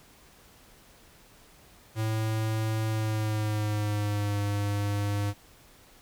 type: tone with pitch glide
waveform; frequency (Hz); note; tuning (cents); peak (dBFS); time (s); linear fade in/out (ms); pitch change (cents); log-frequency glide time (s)
square; 110 to 102.04; A2 to G#2; 0 to -30; -27; 1.95-5.34; 50; -130; 2.87-4.39
effects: pink hiss -56 dBFS RMS until 6.01 s